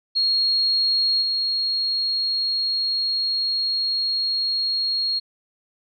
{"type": "tone with level steps", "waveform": "sine", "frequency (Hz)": 4282, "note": "C8", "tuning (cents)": 39, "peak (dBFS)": [-17, -20], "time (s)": [0.15, 5.2], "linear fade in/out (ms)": 20, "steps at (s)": 1.21, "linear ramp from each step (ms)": 20, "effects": []}